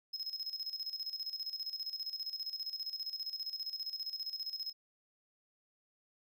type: tone with tremolo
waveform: triangle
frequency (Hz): 5140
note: E8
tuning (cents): -45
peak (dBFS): -35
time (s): 0.13-4.73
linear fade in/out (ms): 10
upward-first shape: square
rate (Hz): 15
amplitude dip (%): 70
effects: none